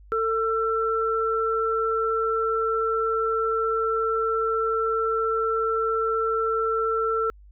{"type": "tone pair together", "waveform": "sine", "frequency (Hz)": [447.9, 1342.2], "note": ["A4", "E6"], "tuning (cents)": [31, 31], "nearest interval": "octave + perfect fifth", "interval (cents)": 1900, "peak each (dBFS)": -24, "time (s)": [0.12, 7.3], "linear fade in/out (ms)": 0, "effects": ["added 50 Hz sine -46 dBFS peak until 7.51 s"]}